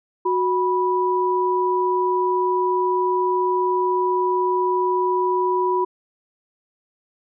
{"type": "tone pair together", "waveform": "sine", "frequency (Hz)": [367.8, 982], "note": ["F#4", "B5"], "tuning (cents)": [-10, -10], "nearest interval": "octave + perfect fourth", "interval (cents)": 1700, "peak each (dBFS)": -20, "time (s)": [0.25, 5.85], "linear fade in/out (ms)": 10, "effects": []}